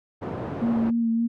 pink band-pass noise, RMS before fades -32 dBFS, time 0.21-0.91 s, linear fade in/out 20 ms, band 120 to 840 Hz, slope 12 dB/octave
sine tone with vibrato, 230.3 Hz, A#3, 21 cents flat, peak -20 dBFS, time 0.61-1.28 s, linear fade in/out 20 ms, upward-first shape sine, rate 3.5 Hz, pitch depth 24 cents each way
effects none

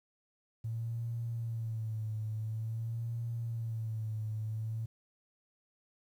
triangle tone with vibrato, 112.6 Hz, A2, 40 cents sharp, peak -30 dBFS, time 0.64-4.86 s, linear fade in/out 10 ms, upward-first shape sine, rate 0.48 Hz, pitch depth 63 cents each way, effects tanh soft clip ceiling -32 dBFS + 11-bit

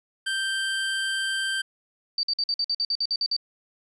25% pulse tone, 1568 Hz, G6, in tune, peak -21 dBFS, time 0.26-1.62 s, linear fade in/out 10 ms
sine tone bursts, 4619 Hz, D8, 30 cents flat, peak -22 dBFS, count 12, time 2.18-3.365 s, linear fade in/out 2 ms, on 52 ms, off 51 ms
effects resampled to 22050 Hz

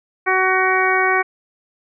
harmonic tone, 375.1 Hz, F#4, 24 cents sharp, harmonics 1 / 2 / 3 / 4 / 5 / 6, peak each -21 / -21 / -21 / -21 / -21 / -21 dBFS, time 0.26-1.23 s, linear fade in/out 20 ms, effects none

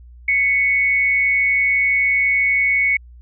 sine tone pair together, 2008 / 2217 Hz, B6 / C#7, +28 / 0 cents, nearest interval major second, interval 172 cents, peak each -24 / -14 dBFS, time 0.28-2.97 s, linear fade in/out 5 ms, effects added 60 Hz sine -39 dBFS peak until 3.21 s

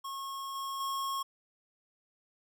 square tone with level steps, 1089 Hz, C#6, 31 cents flat, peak -38 / -36 / -33 dBFS, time 0.04-1.23 s, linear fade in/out 10 ms, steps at 0.55 / 0.8 s, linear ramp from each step 5 ms, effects none

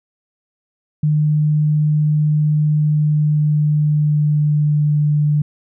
sine tone with pitch glide, 151.3 to 148.79 Hz, D#3 to D3, -48 to +23 cents, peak -12 dBFS, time 1.03-5.42 s, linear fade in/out 5 ms, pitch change -29 cents, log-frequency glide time 2.71-5.02 s, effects none

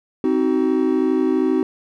triangle chord, C diminished, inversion none, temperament just, 261.6 / 314 / 376.7 Hz, C4 / Eb4 / Gb4, 0 / +16 / +31 cents, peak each -18 dBFS, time 0.24-1.63 s, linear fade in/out 2 ms, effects none

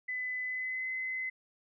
sine tone with pitch glide, 2008 to 2041 Hz, B6 to C7, +28 to -44 cents, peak -33 dBFS, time 0.08-1.3 s, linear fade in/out 10 ms, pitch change +28 cents, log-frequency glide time 0.44-0.89 s, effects none

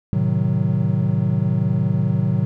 triangle chord, A diminished seventh, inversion none, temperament equal with one note detuned, 110 / 130.81 / 155.56 / 186.5 Hz, A2 / C3 / Eb3 / Gb3, 0 / 0 / 0 / +14 cents, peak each -20 dBFS, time 0.13-2.45 s, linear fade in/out 0 ms, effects none

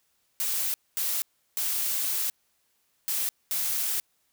blue noise bursts at uneven times, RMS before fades -28 dBFS, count 5, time 0.4-0.74 / 0.97-1.22 / 1.57-2.3 / 3.08-3.29 / 3.51-4 s, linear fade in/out 0 ms, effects white hiss -71 dBFS RMS until 4.32 s

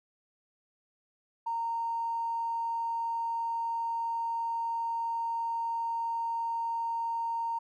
triangle tone with tanh clipping, 923 Hz, A#5, 17 cents flat, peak -29 dBFS, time 1.46-7.59 s, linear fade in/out 10 ms, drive 2 dB, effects none

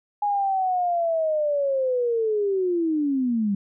sine linear sweep, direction down, 830.6 to 194.1 Hz, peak -20 dBFS, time 0.22-3.55 s, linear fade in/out 5 ms, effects none

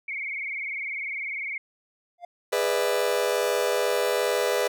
sine tone with vibrato, 2217 Hz, C#7, in tune, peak -29 dBFS, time 0.08-1.58 s, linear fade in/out 5 ms, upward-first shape triangle, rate 20 Hz, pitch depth 110 cents each way
triangle tone with exponential growth, 698.5 Hz, F5, in tune, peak -30 dBFS, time 2.18-2.25 s, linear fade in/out 5 ms, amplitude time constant 15 ms
40% pulse chord, E dominant seventh, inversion first, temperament just, 412 / 494.4 / 593.3 / 659.3 Hz, G#4 / B4 / D5 / E5, -14 / +2 / +18 / 0 cents, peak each -27 / -25 / -28 / -31 dBFS, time 2.52-4.68 s, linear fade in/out 10 ms
effects none

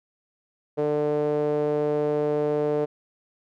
sawtooth tone with band-pass filter, 148.8 Hz, D3, 23 cents sharp, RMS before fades -24 dBFS, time 0.77-2.86 s, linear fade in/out 20 ms, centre 490 Hz, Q 4.4, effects none

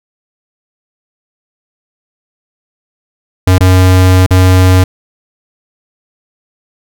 square tone with dropouts, 92.5 Hz, F#2, in tune, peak -4 dBFS, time 3.47-4.84 s, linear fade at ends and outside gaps 5 ms, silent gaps 3.583-3.606 / 4.264-4.307 s, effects none

